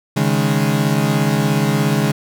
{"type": "chord", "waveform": "35% pulse", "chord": "C# suspended second", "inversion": "none", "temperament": "equal", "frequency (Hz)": [138.59, 155.56, 207.7], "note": ["C#3", "D#3", "G#3"], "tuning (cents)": [0, 0, 0], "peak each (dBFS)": -17, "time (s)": [0.16, 2.12], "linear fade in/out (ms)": 10, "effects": []}